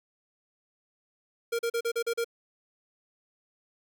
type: tone bursts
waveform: square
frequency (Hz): 466.2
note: A#4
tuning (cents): 0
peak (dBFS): -27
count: 7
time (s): 1.52-2.245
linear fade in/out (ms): 10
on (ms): 71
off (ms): 38
effects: 11-bit